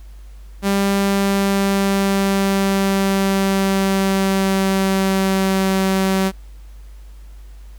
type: tone with pitch glide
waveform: sawtooth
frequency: 197.8 to 191.17 Hz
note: G3 to G3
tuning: +16 to -43 cents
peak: -11 dBFS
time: 0.62-6.32 s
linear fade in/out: 50 ms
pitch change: -59 cents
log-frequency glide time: 0.94-5.81 s
effects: added 50 Hz sine -35 dBFS peak until 7.78 s + pink hiss -54 dBFS RMS until 7.78 s